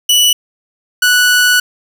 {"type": "tone pair in turn", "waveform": "sawtooth", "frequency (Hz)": [2955, 1477.5], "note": ["F#7", "F#6"], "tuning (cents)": [-3, -3], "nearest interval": "octave", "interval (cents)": 1200, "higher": "first", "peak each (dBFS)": -4, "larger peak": "neither", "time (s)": [[0.09, 0.33], [1.02, 1.6]], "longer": "second", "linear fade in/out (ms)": 5, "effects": ["7-bit"]}